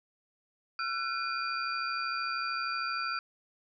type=tone cluster; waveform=sine; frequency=1352 / 1485 / 2435 / 4670 Hz; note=E6 / F#6 / D#7 / D8; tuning=+43 / +6 / -38 / -11 cents; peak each=-33 / -38 / -40 / -39 dBFS; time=0.79-3.19 s; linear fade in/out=2 ms; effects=none